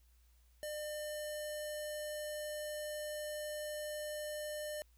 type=tone with low-pass filter; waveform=square; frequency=602 Hz; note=D5; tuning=43 cents sharp; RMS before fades=-42 dBFS; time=0.63-4.82 s; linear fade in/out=0 ms; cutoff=11000 Hz; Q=3.7; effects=added 59 Hz sine -64 dBFS peak until 4.97 s + white hiss -75 dBFS RMS until 4.97 s